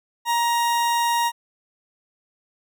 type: tone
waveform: 40% pulse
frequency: 941 Hz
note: A#5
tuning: 16 cents sharp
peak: -18 dBFS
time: 0.25-1.32 s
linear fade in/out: 50 ms
effects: none